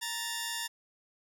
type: tone pair together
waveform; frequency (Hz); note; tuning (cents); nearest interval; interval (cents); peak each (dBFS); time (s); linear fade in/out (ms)
10% pulse; 932.3 / 1760; A#5 / A6; 0 / 0; major seventh; 1100; -29 / -27; 0.01-0.68; 20
effects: none